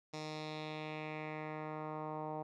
10% pulse tone with low-pass filter sweep, 154.4 Hz, D#3, 13 cents flat, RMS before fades -43 dBFS, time 0.13-2.43 s, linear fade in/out 10 ms, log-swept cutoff 5600 to 830 Hz, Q 2.2, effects none

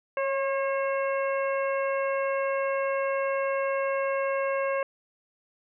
harmonic tone with a mistuned harmonic, 541 Hz, C#5, 42 cents flat, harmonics 1 / 2 / 3 / 4 / 5, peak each -26 / -32 / -36 / -38 / -40 dBFS, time 0.17-4.83 s, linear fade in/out 2 ms, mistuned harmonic 1, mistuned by +21 cents, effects none

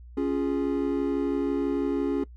triangle chord, Db major, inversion none, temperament equal, 277.2 / 349.2 / 415.3 Hz, Db4 / F4 / Ab4, 0 / 0 / 0 cents, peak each -24 / -28 / -28 dBFS, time 0.17-2.24 s, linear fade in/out 5 ms, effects noise-tail reverb RT60 0.1 s tail -21 dB re dry + added 60 Hz sine -43 dBFS peak until 2.36 s

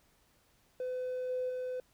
triangle tone with level steps, 506 Hz, B4, 42 cents sharp, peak -31 / -28 / -32 dBFS, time 0.8-1.8 s, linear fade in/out 2 ms, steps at 1.29 / 1.49 s, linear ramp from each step 10 ms, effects tanh soft clip ceiling -29 dBFS + pink hiss -69 dBFS RMS until 1.93 s

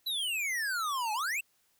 square exponential two-way sweep, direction down then up, 4035 to 830.6 to 2803 Hz, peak -31 dBFS, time 0.06-1.41 s, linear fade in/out 10 ms, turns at 1.13 s, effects white hiss -71 dBFS RMS until 1.79 s

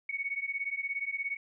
sine beating tone pair, 2217 / 2234 Hz, C#7 / C#7, 0 / +13 cents, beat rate 17 Hz, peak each -35 / -35 dBFS, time 0.09-1.37 s, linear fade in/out 5 ms, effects none

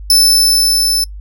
sawtooth tone with level ramp, 5274 Hz, E8, in tune, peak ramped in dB -3 to -9 dBFS, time 0.1-1.04 s, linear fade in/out 2 ms, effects noise-tail reverb RT60 0.1 s tail -23 dB re dry + added 50 Hz sine -26 dBFS peak until 1.2 s

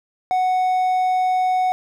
triangle tone, 740 Hz, F#5, in tune, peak -14 dBFS, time 0.31-1.72 s, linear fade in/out 0 ms, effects none

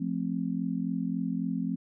sine chord, F major, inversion none, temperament just, 174.61 / 218.3 / 261.9 Hz, F3 / A3 / C4, 0 / -13 / +2 cents, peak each -32 / -33 / -32 dBFS, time 0-1.76 s, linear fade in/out 10 ms, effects none

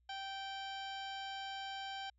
harmonic tone, 780 Hz, G5, 9 cents flat, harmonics 1 / 2 / 3 / 4 / 5 / 6 / 7 / 9, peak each -44 / -49 / -55 / -48 / -56 / -57 / -59 / -64 dBFS, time 0.09-2.1 s, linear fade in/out 5 ms, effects added 60 Hz sine -70 dBFS peak until 2.18 s

